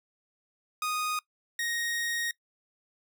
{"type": "tone pair in turn", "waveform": "sawtooth", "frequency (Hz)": [1241, 1870.2], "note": ["D#6", "A#6"], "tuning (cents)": [-5, 5], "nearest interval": "perfect fifth", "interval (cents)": 710, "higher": "second", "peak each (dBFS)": [-25, -26], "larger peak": "first", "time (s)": [[0.82, 1.19], [1.59, 2.31]], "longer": "second", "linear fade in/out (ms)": 2, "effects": ["noise-tail reverb RT60 0.1 s tail -21 dB re dry"]}